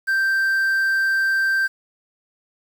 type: tone with quantisation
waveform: triangle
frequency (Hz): 1568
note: G6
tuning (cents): 0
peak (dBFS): -15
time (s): 0.07-1.68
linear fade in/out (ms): 20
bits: 7
effects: none